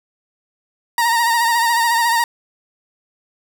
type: tone with vibrato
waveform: 30% pulse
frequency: 932.3 Hz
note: A#5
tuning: in tune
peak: -11 dBFS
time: 0.98-2.24 s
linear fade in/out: 2 ms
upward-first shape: sine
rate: 14 Hz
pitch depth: 47 cents each way
effects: none